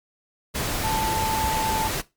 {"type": "tone in noise", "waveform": "sine", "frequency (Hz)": 880, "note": "A5", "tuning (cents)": 0, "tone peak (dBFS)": -24, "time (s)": [0.83, 1.89], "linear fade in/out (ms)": 20, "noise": "pink", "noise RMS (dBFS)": -27, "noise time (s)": [0.54, 2.02], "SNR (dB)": 0, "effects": ["noise-tail reverb RT60 0.2 s tail -17 dB re dry", "Opus 48 kbps"]}